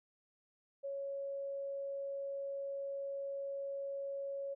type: tone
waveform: sine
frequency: 554.4 Hz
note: C#5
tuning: in tune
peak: -38 dBFS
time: 0.83-4.55 s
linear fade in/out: 20 ms
effects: none